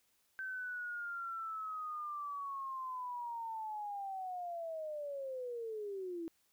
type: linear sweep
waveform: sine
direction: down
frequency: 1548 to 323.7 Hz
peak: -39 dBFS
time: 0.39-6.28 s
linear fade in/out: 0 ms
effects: white hiss -75 dBFS RMS until 6.52 s